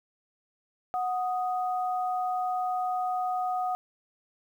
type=tone pair together; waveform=sine; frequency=736 / 1245 Hz; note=F#5 / D#6; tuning=-9 / +1 cents; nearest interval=major sixth; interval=910 cents; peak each=-27 / -35 dBFS; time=0.94-3.75 s; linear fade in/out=0 ms; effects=10-bit